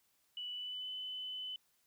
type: tone with pitch glide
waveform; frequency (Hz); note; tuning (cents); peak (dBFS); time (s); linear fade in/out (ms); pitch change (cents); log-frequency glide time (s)
sine; 2960 to 3017; F#7 to F#7; 0 to +33; -40; 0.37-1.56; 2; +33; 0.5-0.89
effects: white hiss -75 dBFS RMS until 1.86 s